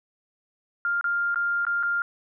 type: tone with dropouts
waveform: sine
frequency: 1400 Hz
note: F6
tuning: 4 cents sharp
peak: -22 dBFS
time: 0.85-2.02 s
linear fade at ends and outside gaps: 1 ms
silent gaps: 1.011-1.042 / 1.345-1.358 / 1.651-1.667 / 1.829-1.833 s
effects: none